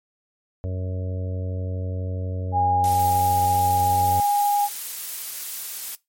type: harmonic tone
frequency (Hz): 92.2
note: F#2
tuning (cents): -6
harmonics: 1 / 2 / 3 / 4 / 5 / 6 / 7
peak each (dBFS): -25 / -38 / -39 / -47 / -38 / -39 / -44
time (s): 0.64-4.2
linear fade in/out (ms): 0
type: tone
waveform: sine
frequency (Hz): 818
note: G#5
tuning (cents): -26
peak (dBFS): -17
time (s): 2.52-4.69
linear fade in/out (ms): 50
type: noise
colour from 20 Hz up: blue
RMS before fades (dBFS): -31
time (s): 2.84-5.95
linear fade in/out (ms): 0
effects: noise-tail reverb RT60 0.2 s tail -21 dB re dry + MP3 64 kbps